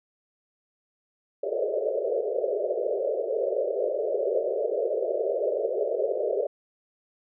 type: band-pass noise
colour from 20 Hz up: white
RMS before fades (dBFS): -27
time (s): 1.43-6.47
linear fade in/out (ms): 5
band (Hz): 380 to 630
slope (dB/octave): 96
effects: none